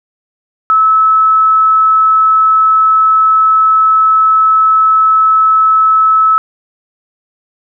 sine tone, 1300 Hz, E6, 24 cents flat, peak -5 dBFS, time 0.7-6.38 s, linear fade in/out 0 ms, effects none

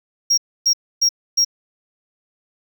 triangle tone bursts, 5600 Hz, F8, 4 cents sharp, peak -11 dBFS, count 4, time 0.3-1.448 s, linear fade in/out 10 ms, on 77 ms, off 280 ms, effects none

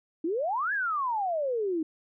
sine exponential two-way sweep, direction up then down, 306.1 to 1720 to 306.1 Hz, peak -26 dBFS, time 0.24-1.83 s, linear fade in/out 5 ms, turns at 0.73 s, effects none

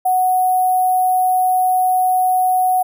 sine tone with sample-and-hold, 740 Hz, F#5, in tune, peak -12 dBFS, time 0.05-2.83 s, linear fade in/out 10 ms, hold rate 11025 Hz, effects none

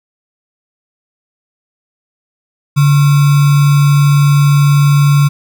sine tone with sample-and-hold, 143.6 Hz, D3, 39 cents flat, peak -5 dBFS, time 2.76-5.29 s, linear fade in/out 20 ms, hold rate 1225 Hz, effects none

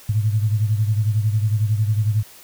sine beating tone pair, 105.4 / 116.4 Hz, G#2 / A#2, +26 / -2 cents, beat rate 11 Hz, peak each -17 / -23 dBFS, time 0.09-2.23 s, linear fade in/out 5 ms, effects white hiss -45 dBFS RMS until 2.43 s

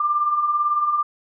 sine beating tone pair, 1174 / 1192 Hz, D6 / D6, -1 / +25 cents, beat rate 18 Hz, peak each -27 / -18 dBFS, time 0-1.03 s, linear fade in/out 5 ms, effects none

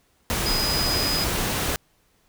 sine tone in noise, 4978 Hz, D#8, in tune, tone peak -24 dBFS, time 0.46-1.24 s, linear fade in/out 0 ms, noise pink, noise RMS -25 dBFS, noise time 0.3-1.76 s, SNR -2 dB, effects pink hiss -64 dBFS RMS until 2.28 s

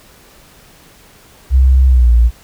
sine tone with pitch glide, 65.2 to 58.42 Hz, C2 to A#1, -5 to +4 cents, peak -5 dBFS, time 1.5-2.31 s, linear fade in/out 50 ms, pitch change -191 cents, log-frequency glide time 1.87-2.11 s, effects pink hiss -44 dBFS RMS until 2.43 s

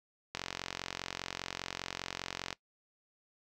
click train, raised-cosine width 0.2 ms, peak -18 dBFS, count 99, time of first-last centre 0.35-2.528 s, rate 45 Hz, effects noise-tail reverb RT60 0.1 s tail -21 dB re dry

